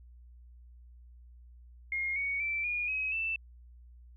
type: tone with pitch steps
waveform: sine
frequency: 2139 / 2234 / 2333 / 2436 / 2544 / 2656 Hz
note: C7 / C#7 / D7 / D#7 / D#7 / E7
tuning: +38 / +13 / -12 / -37 / +38 / +12 cents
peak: -30 dBFS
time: 1.92-3.36 s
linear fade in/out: 2 ms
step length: 240 ms
effects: added 60 Hz sine -51 dBFS peak until 4.16 s